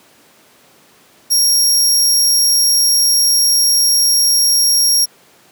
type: tone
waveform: 25% pulse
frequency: 5588 Hz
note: F8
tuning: in tune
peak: -5 dBFS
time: 1.3-5.06 s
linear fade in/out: 20 ms
effects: pink hiss -48 dBFS RMS until 5.51 s + high-pass 200 Hz 12 dB/octave